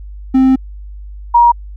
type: tone pair in turn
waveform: triangle / sine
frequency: 262.4 / 948.7 Hz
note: C4 / A#5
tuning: +5 / +30 cents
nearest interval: octave + minor seventh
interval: 2225 cents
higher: second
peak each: -4 dBFS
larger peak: neither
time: 0.34-0.56 / 1.34-1.52 s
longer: first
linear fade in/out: 10 ms
effects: added 50 Hz sine -27 dBFS peak until 1.76 s